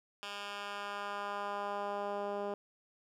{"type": "tone with band-pass filter sweep", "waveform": "10% pulse", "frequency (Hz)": 202.9, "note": "G#3", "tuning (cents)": -40, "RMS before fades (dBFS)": -39, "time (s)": [0.23, 2.54], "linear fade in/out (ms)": 0, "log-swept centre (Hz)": [2800, 470], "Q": 1.1, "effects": []}